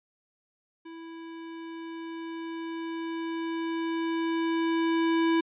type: tone with level ramp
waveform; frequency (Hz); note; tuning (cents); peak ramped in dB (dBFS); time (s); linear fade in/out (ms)
square; 329.6; E4; 0; -42 to -22; 0.85-5.41; 10
effects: resampled to 8000 Hz